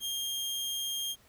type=tone; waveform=sawtooth; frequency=3217 Hz; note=G7; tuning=44 cents sharp; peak=-29 dBFS; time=0-1.16 s; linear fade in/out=50 ms; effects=pink hiss -62 dBFS RMS until 1.28 s